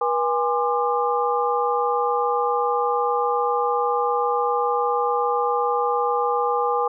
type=tone cluster; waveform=sine; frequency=482.7 / 820 / 1048 / 1195 Hz; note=B4 / G#5 / C6 / D6; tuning=-40 / -22 / +2 / +30 cents; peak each=-23 / -23 / -28 / -25 dBFS; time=0.01-6.88 s; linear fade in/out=5 ms; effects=none